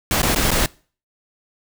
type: noise with dropouts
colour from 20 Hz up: pink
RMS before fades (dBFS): -18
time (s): 0.11-0.66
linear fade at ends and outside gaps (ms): 1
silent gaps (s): 0.218-0.23 / 0.348-0.36 / 0.506-0.515
effects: noise-tail reverb RT60 0.4 s tail -23 dB re dry